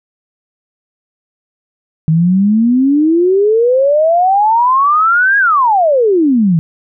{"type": "exponential two-way sweep", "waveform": "sine", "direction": "up then down", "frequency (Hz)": [155, 1661.2, 155], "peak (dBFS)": -7, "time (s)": [2.08, 6.59], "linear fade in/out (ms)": 0, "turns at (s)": 5.38, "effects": []}